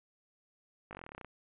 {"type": "slowing click train", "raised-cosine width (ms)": 0.5, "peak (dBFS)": -30, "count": 14, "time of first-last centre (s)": [0.91, 1.247], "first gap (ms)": 19, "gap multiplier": 1.05, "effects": ["resampled to 8000 Hz", "10-bit"]}